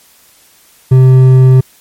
triangle tone with hard clipping, 129.7 Hz, C3, 15 cents flat, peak -3 dBFS, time 0.91-1.61 s, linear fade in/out 10 ms, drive 9 dB, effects white hiss -45 dBFS RMS until 1.8 s + MP3 64 kbps

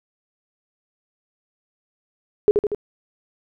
sine tone with echo, 416.2 Hz, G#4, 4 cents sharp, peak -9 dBFS, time 2.48-2.51 s, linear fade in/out 0 ms, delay 79 ms, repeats 3, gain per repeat -4 dB, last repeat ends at 2.747 s, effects none

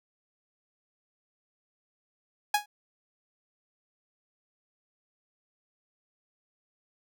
sawtooth tone with exponential decay, 830.6 Hz, G#5, in tune, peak -15 dBFS, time 2.54-2.66 s, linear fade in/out 5 ms, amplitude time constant 26 ms, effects none

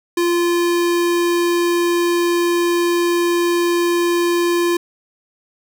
square tone, 346.1 Hz, F4, 16 cents flat, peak -15 dBFS, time 0.17-4.77 s, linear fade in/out 5 ms, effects none

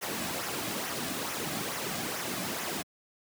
pink noise with flanger, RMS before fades -34 dBFS, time 0.01-2.83 s, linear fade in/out 20 ms, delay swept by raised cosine 0.23 to 2.23 ms, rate 2.3 Hz, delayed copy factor -0.5, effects high-pass 150 Hz 12 dB/octave

